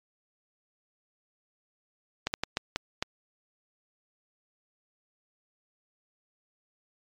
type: slowing click train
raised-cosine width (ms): 0.2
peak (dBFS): -10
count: 6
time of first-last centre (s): 2.27-3.025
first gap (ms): 69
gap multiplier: 1.4
effects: low-pass 7000 Hz 12 dB/octave + MP3 96 kbps